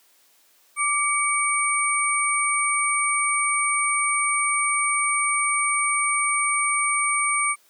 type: tone cluster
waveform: sine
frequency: 1176 / 2260 / 8780 Hz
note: D6 / C#7 / C#9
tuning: +2 / +33 / -18 cents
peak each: -24 dBFS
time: 0.76-7.56 s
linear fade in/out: 50 ms
effects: white hiss -59 dBFS RMS until 7.69 s + high-pass 300 Hz 12 dB/octave